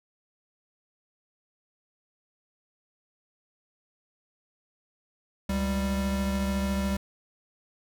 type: tone pair together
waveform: square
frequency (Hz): 69.96 / 196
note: C#2 / G3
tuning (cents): +17 / 0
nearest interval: octave + tritone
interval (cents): 1783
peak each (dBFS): -31 / -28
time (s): 5.49-6.97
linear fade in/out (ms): 5
effects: none